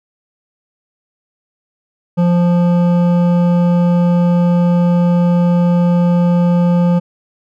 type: tone with hard clipping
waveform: sine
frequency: 174.61 Hz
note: F3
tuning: in tune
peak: -11 dBFS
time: 2.17-7 s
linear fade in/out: 20 ms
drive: 11 dB
effects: none